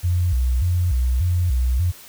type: tone with vibrato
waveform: sine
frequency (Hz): 74.4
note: D2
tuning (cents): +23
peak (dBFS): -16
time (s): 0.03-1.92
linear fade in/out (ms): 20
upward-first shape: square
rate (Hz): 1.7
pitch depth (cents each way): 300
effects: white hiss -43 dBFS RMS until 2.08 s